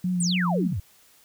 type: tone with vibrato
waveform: sine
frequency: 178.3 Hz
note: F3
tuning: 36 cents sharp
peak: -22 dBFS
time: 0.04-0.73 s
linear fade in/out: 5 ms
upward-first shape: sine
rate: 3.9 Hz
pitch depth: 41 cents each way
type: exponential sweep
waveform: sine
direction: down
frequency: 9460 to 77.8 Hz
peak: -25 dBFS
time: 0.2-0.8 s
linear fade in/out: 5 ms
effects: white hiss -57 dBFS RMS until 1.24 s